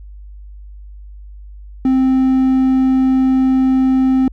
triangle tone, 261.6 Hz, C4, in tune, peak -8 dBFS, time 1.85-4.28 s, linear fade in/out 2 ms, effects added 50 Hz sine -32 dBFS peak until 4.32 s

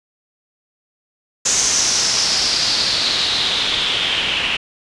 white noise with low-pass filter sweep, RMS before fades -18 dBFS, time 1.45-4.57 s, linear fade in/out 10 ms, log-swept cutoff 6600 to 2800 Hz, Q 4.6, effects resampled to 24000 Hz

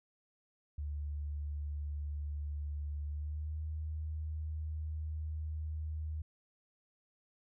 sine tone with pitch glide, 73.42 to 77.61 Hz, D2 to D#2, 0 to -4 cents, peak -36 dBFS, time 0.78-6.22 s, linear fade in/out 5 ms, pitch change +96 cents, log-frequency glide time 3.06-3.6 s, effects none

